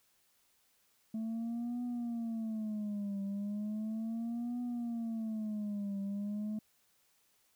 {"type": "tone with vibrato", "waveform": "sine", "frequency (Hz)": 219.6, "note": "A3", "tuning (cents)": -3, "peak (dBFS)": -32, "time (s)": [1.14, 6.59], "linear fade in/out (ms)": 5, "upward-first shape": "triangle", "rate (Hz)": 0.36, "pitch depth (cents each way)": 190, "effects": ["tanh soft clip ceiling -34 dBFS", "white hiss -72 dBFS RMS until 7.55 s"]}